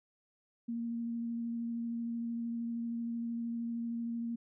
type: tone with vibrato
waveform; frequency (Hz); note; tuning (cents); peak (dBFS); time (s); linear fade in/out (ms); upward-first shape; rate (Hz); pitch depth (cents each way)
sine; 233.1; A#3; 0; -34; 0.68-4.36; 10; sine; 13; 11
effects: none